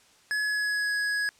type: tone with pitch glide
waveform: square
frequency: 1696 to 1669.8 Hz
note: G#6 to G#6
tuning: +36 to +9 cents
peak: -26 dBFS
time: 0.31-1.29 s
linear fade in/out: 0 ms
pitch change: -27 cents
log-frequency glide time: 0.43-0.93 s
effects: white hiss -59 dBFS RMS until 1.39 s + low-pass 8000 Hz 12 dB/octave